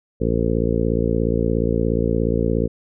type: harmonic tone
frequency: 57 Hz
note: A#1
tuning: 38 cents flat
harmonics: 1 / 2 / 3 / 4 / 5 / 6 / 7 / 8 / 9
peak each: -24 / -25 / -25 / -25 / -27 / -29 / -27 / -24 / -29 dBFS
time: 0.2-2.68 s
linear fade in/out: 20 ms
effects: none